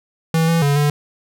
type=tone with pitch steps; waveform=square; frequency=162.7 / 166.2 / 142.7 / 146.4 Hz; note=E3 / E3 / D3 / D3; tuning=-22 / +15 / -49 / -5 cents; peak=-14 dBFS; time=0.34-0.9 s; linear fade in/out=2 ms; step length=140 ms; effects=none